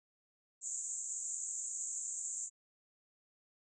pink band-pass noise, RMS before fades -41 dBFS, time 0.61-2.5 s, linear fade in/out 50 ms, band 6800 to 7800 Hz, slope 96 dB/octave, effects none

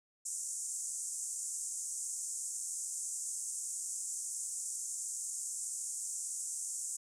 white band-pass noise, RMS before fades -40 dBFS, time 0.25-6.97 s, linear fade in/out 10 ms, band 6600 to 9000 Hz, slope 48 dB/octave, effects none

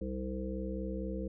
harmonic tone, 64.3 Hz, C2, 30 cents flat, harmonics 1 / 3 / 5 / 7 / 8, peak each -39 / -39 / -42 / -44 / -43 dBFS, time 0.01-1.28 s, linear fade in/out 5 ms, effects none

